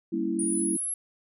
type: chord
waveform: sine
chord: G diminished seventh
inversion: none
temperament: equal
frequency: 196 / 233.1 / 277.2 / 329.6 Hz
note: G3 / Bb3 / Db4 / Fb4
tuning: 0 / 0 / 0 / 0 cents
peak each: -33 / -32 / -34 / -28 dBFS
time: 0.12-0.77 s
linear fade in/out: 10 ms
type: linear sweep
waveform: sine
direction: up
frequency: 9397 to 11175 Hz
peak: -28 dBFS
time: 0.39-0.94 s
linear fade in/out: 2 ms
effects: none